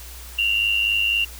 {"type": "tone pair together", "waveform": "sine", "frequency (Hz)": [2757, 2861], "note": ["F7", "F7"], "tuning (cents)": [-23, 41], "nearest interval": "minor second", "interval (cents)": 64, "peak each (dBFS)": [-19, -23], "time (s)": [0.38, 1.25], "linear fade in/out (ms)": 10, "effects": ["added 60 Hz sine -38 dBFS peak until 1.39 s", "white hiss -41 dBFS RMS until 1.39 s"]}